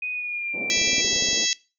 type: tone with pitch glide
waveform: sine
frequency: 2489 to 2356 Hz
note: D#7 to D7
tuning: 0 to +5 cents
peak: -26 dBFS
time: 0.02-1.01 s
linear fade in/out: 5 ms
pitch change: -95 cents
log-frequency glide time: 0.12-0.62 s
type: band-pass noise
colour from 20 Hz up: pink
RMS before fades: -36 dBFS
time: 0.53-1.46 s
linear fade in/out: 20 ms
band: 230 to 610 Hz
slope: 24 dB/octave
type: harmonic tone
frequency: 659.3 Hz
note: E5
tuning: in tune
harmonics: 3 / 4 / 5 / 6 / 7 / 8 / 9 / 10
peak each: -32 / -32 / -28 / -29 / -30 / -28 / -32 / -26 dBFS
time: 0.7-1.53 s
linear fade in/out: 0 ms
type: clicks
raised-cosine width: 2 ms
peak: -23 dBFS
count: 11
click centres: 0.774 / 0.816 / 0.876 / 0.932 / 0.983 / 1.047 / 1.131 / 1.162 / 1.224 / 1.287 / 1.331 s
effects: noise-tail reverb RT60 0.3 s tail -20 dB re dry